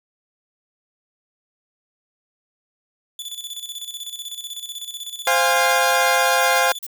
sawtooth tone with tremolo, 3468 Hz, A7, 26 cents flat, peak -25 dBFS, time 3.19-6.79 s, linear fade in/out 2 ms, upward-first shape square, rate 16 Hz, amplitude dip 65%
20% pulse chord, F minor, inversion second, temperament equal with one note detuned, 523.3 / 698.5 / 816.3 Hz, C5 / F5 / Ab5, 0 / 0 / -30 cents, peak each -15 dBFS, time 5.27-6.72 s, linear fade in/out 2 ms
violet noise bursts, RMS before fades -31 dBFS, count 4, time 6.41-6.866 s, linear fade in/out 2 ms, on 39 ms, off 100 ms
effects none

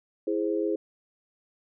sine chord, E augmented, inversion none, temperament equal, 329.6 / 415.3 / 523.3 Hz, E4 / G#4 / B#4, 0 / 0 / 0 cents, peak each -28 / -28 / -32 dBFS, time 0.27-0.76 s, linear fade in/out 5 ms, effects none

